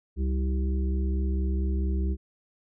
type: harmonic tone with a mistuned harmonic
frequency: 64.4 Hz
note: C2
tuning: 27 cents flat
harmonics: 1 / 3 / 5 / 6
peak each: -24 / -34 / -38 / -40 dBFS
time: 0.16-2.17 s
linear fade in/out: 50 ms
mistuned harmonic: 1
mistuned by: +92 cents
effects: none